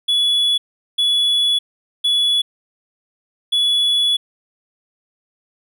triangle tone bursts at uneven times, 3406 Hz, G#7, 43 cents sharp, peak -12 dBFS, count 4, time 0.08-0.58 / 0.98-1.59 / 2.04-2.42 / 3.52-4.17 s, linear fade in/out 10 ms, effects none

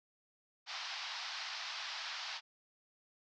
white band-pass noise, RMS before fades -43 dBFS, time 0.66-2.41 s, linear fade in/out 50 ms, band 710 to 5300 Hz, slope 48 dB/octave, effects none

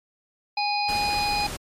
harmonic tone, 825 Hz, G#5, 12 cents flat, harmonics 1 / 3 / 5 / 6, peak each -24 / -29 / -31 / -32 dBFS, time 0.57-1.47 s, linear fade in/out 5 ms
pink noise, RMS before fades -33 dBFS, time 0.88-1.57 s, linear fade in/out 10 ms
effects low-pass 12000 Hz 12 dB/octave + MP3 64 kbps

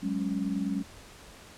sine chord, F# suspended second, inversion none, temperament equal with one note detuned, 187.8 / 207.7 / 277.2 Hz, F#3 / G#3 / C#4, +26 / 0 / 0 cents, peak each -32 dBFS, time 0.02-0.83 s, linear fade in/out 20 ms, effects pink hiss -50 dBFS RMS until 1.57 s + low-pass 10000 Hz 12 dB/octave

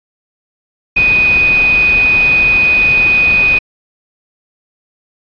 sine tone in noise, 2489 Hz, D#7, in tune, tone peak -7 dBFS, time 0.96-3.59 s, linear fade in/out 10 ms, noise pink, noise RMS -22 dBFS, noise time 0.96-3.59 s, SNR +12 dB, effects resampled to 11025 Hz

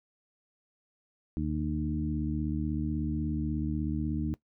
harmonic tone with a mistuned harmonic, 76.4 Hz, D#2, 31 cents flat, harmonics 1 / 2 / 3 / 4, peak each -34 / -34 / -34 / -34 dBFS, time 1.37-4.34 s, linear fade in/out 0 ms, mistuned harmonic 1, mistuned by +18 cents, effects noise-tail reverb RT60 0.1 s tail -19 dB re dry

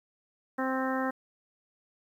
harmonic tone, 262 Hz, C4, 2 cents sharp, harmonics 1 / 2 / 3 / 4 / 5 / 6 / 7, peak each -31 / -34 / -36 / -37 / -38 / -39 / -39 dBFS, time 0.58-1.11 s, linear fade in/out 10 ms, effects 10-bit

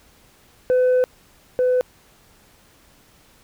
sine tone pair in turn, 505 / 503.2 Hz, B4 / B4, +39 / +32 cents, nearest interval unison, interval 7 cents, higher first, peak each -11 / -13 dBFS, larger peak first, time 0.7-1.04 / 1.59-1.81 s, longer first, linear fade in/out 0 ms, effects tanh soft clip ceiling -13 dBFS + pink hiss -54 dBFS RMS until 3.43 s

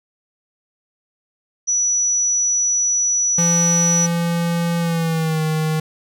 sine tone, 5900 Hz, F#8, 6 cents flat, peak -15 dBFS, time 1.67-4.07 s, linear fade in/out 20 ms
square tone with pitch glide, 170 to 156.79 Hz, F3 to D#3, -46 to +14 cents, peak -18 dBFS, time 3.38-5.8 s, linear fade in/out 5 ms, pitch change -140 cents, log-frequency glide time 4.79-5.42 s
effects none

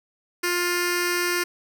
10% pulse tone with notch filter, 352.5 Hz, F4, 16 cents sharp, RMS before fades -24 dBFS, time 0.43-1.44 s, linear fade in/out 10 ms, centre 750 Hz, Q 0.7, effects none

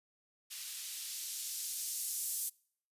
violet noise with band-pass filter sweep, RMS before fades -40 dBFS, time 0.5-2.5 s, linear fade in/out 20 ms, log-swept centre 2700 to 8600 Hz, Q 0.87, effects noise-tail reverb RT60 0.6 s tail -26 dB re dry + resampled to 32000 Hz

